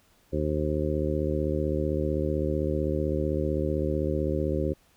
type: harmonic tone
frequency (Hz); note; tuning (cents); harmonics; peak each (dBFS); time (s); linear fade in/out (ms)
75.7; D#2; -47; 1 / 2 / 3 / 4 / 5 / 6 / 7; -30 / -32 / -35 / -32 / -31 / -37 / -32; 0.32-4.74; 20
effects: pink hiss -63 dBFS RMS until 4.96 s